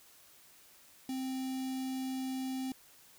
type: tone with notch filter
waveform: square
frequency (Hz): 261.6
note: C4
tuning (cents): 0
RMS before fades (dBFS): -37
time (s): 1.09-2.72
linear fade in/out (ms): 2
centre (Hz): 1400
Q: 0.71
effects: white hiss -60 dBFS RMS until 3.18 s